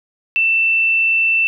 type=tone; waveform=sine; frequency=2671 Hz; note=E7; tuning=22 cents sharp; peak=-12 dBFS; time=0.36-1.47 s; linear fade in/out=0 ms; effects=none

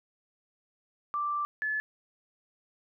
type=tone pair in turn; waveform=sine; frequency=1175 / 1723.9 Hz; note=D6 / A6; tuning=+1 / -36 cents; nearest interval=perfect fifth; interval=663 cents; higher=second; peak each=-28 dBFS; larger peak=neither; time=1.14-1.45 / 1.62-1.8 s; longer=first; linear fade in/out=0 ms; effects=none

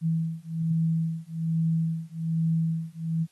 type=beating tone pair; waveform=sine; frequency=162.4 / 163.6 Hz; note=E3 / E3; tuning=-26 / -13 cents; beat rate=1.2 Hz; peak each=-27 dBFS; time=0.01-3.27 s; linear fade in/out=50 ms; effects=white hiss -66 dBFS RMS until 3.31 s + AAC 32 kbps

